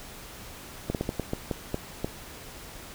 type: slowing click train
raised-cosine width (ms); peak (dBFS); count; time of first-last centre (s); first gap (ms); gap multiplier
2; -14; 9; 0.9-2.045; 48; 1.3
effects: pink hiss -44 dBFS RMS until 2.94 s